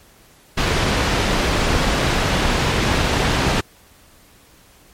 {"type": "low-pass noise", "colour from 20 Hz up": "pink", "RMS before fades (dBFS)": -18, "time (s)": [0.57, 3.61], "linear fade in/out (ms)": 10, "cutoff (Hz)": 4400, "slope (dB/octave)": 12, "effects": ["pink hiss -50 dBFS RMS until 4.93 s", "MP3 64 kbps"]}